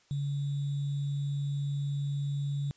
sine tone with sample-and-hold, 141.7 Hz, C#3, 38 cents sharp, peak -29 dBFS, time 0.11-2.71 s, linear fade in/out 0 ms, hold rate 3675 Hz, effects white hiss -65 dBFS RMS until 2.76 s + resampled to 16000 Hz

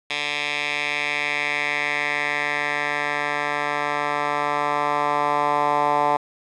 10% pulse tone with band-pass filter sweep, 146.5 Hz, D3, 4 cents flat, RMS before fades -23 dBFS, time 0.1-6.17 s, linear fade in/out 5 ms, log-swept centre 2900 to 940 Hz, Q 2.6, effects resampled to 22050 Hz + 8-bit

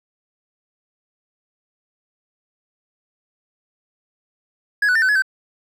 triangle tone with pitch steps, 1671 / 1485 / 1794 / 1519 / 1692 / 1544 Hz, G#6 / F#6 / A6 / F#6 / G#6 / G6, +10 / +6 / +33 / +45 / +32 / -27 cents, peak -12 dBFS, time 4.82-5.222 s, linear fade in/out 5 ms, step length 67 ms, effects none

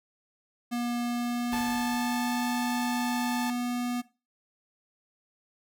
square tone with pitch glide, 239.9 to 244.1 Hz, A#3 to B3, +50 to -20 cents, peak -29 dBFS, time 0.71-4.02 s, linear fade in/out 20 ms, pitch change +30 cents, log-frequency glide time 1.05-2.44 s
pink noise with exponential decay, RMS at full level -40 dBFS, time 1.52-2.72 s, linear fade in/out 2 ms, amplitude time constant 260 ms
sawtooth tone, 874 Hz, A5, 12 cents flat, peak -28 dBFS, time 1.53-3.5 s, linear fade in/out 0 ms
effects noise-tail reverb RT60 0.3 s tail -18 dB re dry

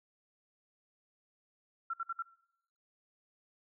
sine tone bursts, 1357 Hz, E6, 50 cents sharp, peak -33 dBFS, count 4, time 1.9-2.224 s, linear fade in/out 5 ms, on 36 ms, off 60 ms, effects noise-tail reverb RT60 0.8 s tail -22 dB re dry

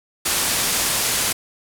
white low-pass noise, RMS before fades -21 dBFS, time 0.25-1.33 s, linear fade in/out 10 ms, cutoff 12000 Hz, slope 24 dB/octave, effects none

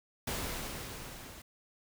pink noise with level ramp, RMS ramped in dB -35 to -50 dBFS, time 0.27-1.42 s, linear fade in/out 5 ms, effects none

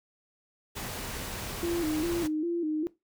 pink noise, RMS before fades -37 dBFS, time 0.75-2.28 s, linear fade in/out 20 ms
sine tone with vibrato, 324.9 Hz, E4, 25 cents flat, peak -27 dBFS, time 1.63-2.87 s, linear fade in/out 0 ms, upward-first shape square, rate 2.5 Hz, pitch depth 91 cents each way
effects noise-tail reverb RT60 0.2 s tail -18 dB re dry

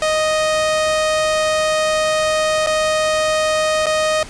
sawtooth tone with dropouts, 622.3 Hz, D#5, in tune, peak -11 dBFS, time 0.02-4.23 s, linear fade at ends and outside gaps 2 ms, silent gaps 2.663-2.67 / 3.859-3.866 s, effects pink hiss -36 dBFS RMS until 4.29 s + resampled to 22050 Hz

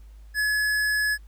sine tone with tanh clipping, 1700 Hz, G#6, 40 cents sharp, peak -23 dBFS, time 0.34-1.18 s, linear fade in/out 50 ms, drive 18 dB, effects added 52 Hz sine -43 dBFS peak until 1.27 s + pink hiss -64 dBFS RMS until 1.27 s

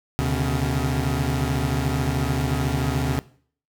25% pulse tone cluster, 74.7 / 126.7 / 140.4 Hz, D2 / B2 / C#3, +30 / +45 / +22 cents, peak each -22 dBFS, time 0.19-3.19 s, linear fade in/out 0 ms, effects noise-tail reverb RT60 0.5 s tail -19 dB re dry

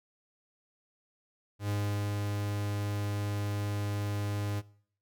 45% pulse tone with ADSR envelope, 102.6 Hz, G#2, 21 cents flat, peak -29 dBFS, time 1.59-4.62 s, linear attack 100 ms, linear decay 420 ms, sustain -2 dB, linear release 35 ms, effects noise-tail reverb RT60 0.6 s tail -22 dB re dry

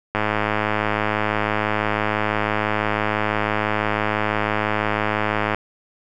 click train, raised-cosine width 0.5 ms, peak -5 dBFS, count 573, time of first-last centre 0.15-5.546 s, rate 106 Hz, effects none

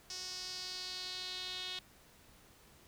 sawtooth tone with band-pass filter sweep, 368 Hz, F#4, 9 cents flat, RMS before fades -43 dBFS, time 0.1-1.79 s, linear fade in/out 2 ms, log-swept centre 5400 to 3600 Hz, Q 4.3, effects pink hiss -62 dBFS RMS until 2.87 s

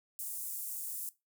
pink high-pass noise, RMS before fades -40 dBFS, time 0.19-1.09 s, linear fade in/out 0 ms, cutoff 8800 Hz, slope 24 dB/octave, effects noise-tail reverb RT60 0.2 s tail -18 dB re dry

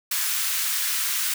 white high-pass noise, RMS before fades -25 dBFS, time 0.11-1.34 s, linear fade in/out 5 ms, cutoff 1200 Hz, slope 24 dB/octave, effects none

